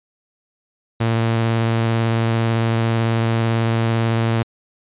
sawtooth tone with vibrato, 114.2 Hz, A#2, 35 cents flat, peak -12 dBFS, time 1-4.43 s, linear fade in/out 10 ms, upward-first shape sine, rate 18 Hz, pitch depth 15 cents each way, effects resampled to 8000 Hz

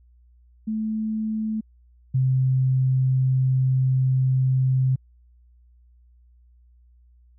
sine tone pair in turn, 218 / 130.4 Hz, A3 / C3, -16 / -5 cents, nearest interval major sixth, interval 889 cents, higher first, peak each -23 / -17 dBFS, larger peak second, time 0.67-1.61 / 2.14-4.96 s, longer second, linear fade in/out 10 ms, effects added 60 Hz sine -52 dBFS peak until 7.38 s

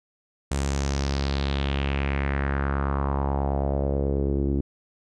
sawtooth tone with low-pass filter sweep, 69.3 Hz, C#2, in tune, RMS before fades -25 dBFS, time 0.51-4.61 s, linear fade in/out 5 ms, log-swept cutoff 8400 to 310 Hz, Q 3.1, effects none

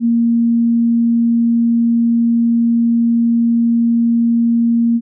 sine tone, 233.1 Hz, A#3, in tune, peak -10 dBFS, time 0-5.01 s, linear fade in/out 50 ms, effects none

